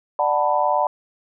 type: chord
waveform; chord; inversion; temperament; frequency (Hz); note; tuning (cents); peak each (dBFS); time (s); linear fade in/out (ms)
sine; B minor seventh; first; just; 592.7 / 740.8 / 889 / 987.8; D5 / F#5 / A5 / B5; +16 / +2 / +18 / 0; -22; 0.19-0.87; 2
effects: none